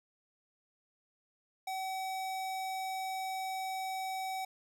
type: tone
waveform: square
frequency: 760 Hz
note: F#5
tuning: 46 cents sharp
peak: -36 dBFS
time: 1.67-4.45 s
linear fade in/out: 5 ms
effects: none